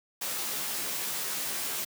white noise with comb filter, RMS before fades -33 dBFS, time 0.21-1.85 s, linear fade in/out 10 ms, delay 14 ms, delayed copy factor +0.8, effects high-pass 150 Hz 12 dB/octave

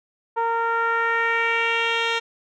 10% pulse tone with low-pass filter sweep, 460.6 Hz, A#4, 21 cents flat, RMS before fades -22 dBFS, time 0.36-2.2 s, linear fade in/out 20 ms, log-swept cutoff 960 to 4100 Hz, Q 2.5, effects none

